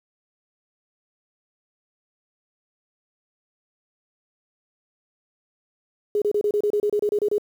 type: tone bursts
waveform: sine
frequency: 415.3 Hz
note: G#4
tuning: in tune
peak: -18 dBFS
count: 13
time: 6.15-7.382 s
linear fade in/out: 2 ms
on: 68 ms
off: 29 ms
effects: 8-bit